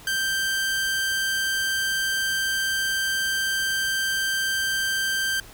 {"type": "tone", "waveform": "sawtooth", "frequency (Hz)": 1568, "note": "G6", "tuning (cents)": 0, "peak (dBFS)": -19, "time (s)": [0.07, 5.4], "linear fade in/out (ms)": 2, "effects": ["pink hiss -46 dBFS RMS until 5.53 s"]}